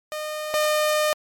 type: tone pair in turn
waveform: sawtooth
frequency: 611 / 608.2 Hz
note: D#5 / D#5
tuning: -32 / -40 cents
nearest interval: unison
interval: 8 cents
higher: first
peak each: -24 / -15 dBFS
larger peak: second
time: 0.12-0.54 / 0.54-1.13 s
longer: second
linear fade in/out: 0 ms
effects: MP3 64 kbps